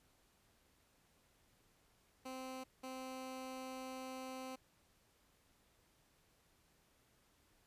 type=tone bursts at uneven times; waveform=15% pulse; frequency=260 Hz; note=C4; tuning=11 cents flat; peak=-39 dBFS; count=2; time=2.25-2.64 / 2.83-4.56 s; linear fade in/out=10 ms; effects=pink hiss -73 dBFS RMS until 7.66 s + resampled to 32000 Hz